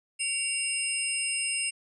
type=tone cluster; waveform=sine; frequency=2258 / 2769 / 5130 / 8430 / 9560 Hz; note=C#7 / F7 / E8 / C9 / D9; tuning=+31 / -15 / -48 / +12 / +30 cents; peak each=-39 / -31 / -37 / -31 / -37 dBFS; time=0.19-1.71 s; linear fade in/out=20 ms; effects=none